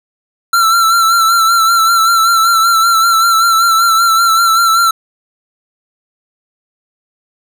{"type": "tone with vibrato", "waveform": "square", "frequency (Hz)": 1349, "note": "E6", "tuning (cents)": 40, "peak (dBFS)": -8, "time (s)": [0.53, 4.91], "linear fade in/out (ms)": 5, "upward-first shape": "sine", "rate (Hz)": 5.2, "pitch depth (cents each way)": 44, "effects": []}